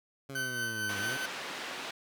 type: linear two-way sweep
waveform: 15% pulse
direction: down then up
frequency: 138.59 to 97.7 to 138.59 Hz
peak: -34 dBFS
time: 0.29-1.17 s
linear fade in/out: 5 ms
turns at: 0.99 s
type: tone with tremolo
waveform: 40% pulse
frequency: 1524 Hz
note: G6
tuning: 49 cents flat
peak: -30 dBFS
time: 0.35-1.26 s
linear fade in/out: 5 ms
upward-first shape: triangle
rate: 4.5 Hz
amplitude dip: 50%
type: band-pass noise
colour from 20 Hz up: white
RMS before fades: -40 dBFS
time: 0.89-1.91 s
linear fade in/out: 5 ms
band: 230 to 3000 Hz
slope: 12 dB/octave
effects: none